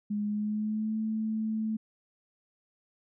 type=tone with pitch glide; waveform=sine; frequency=207.7 to 218.9 Hz; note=G#3 to A3; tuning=0 to -9 cents; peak=-28 dBFS; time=0.1-1.77 s; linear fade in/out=10 ms; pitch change=+91 cents; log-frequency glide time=0.25-0.97 s; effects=none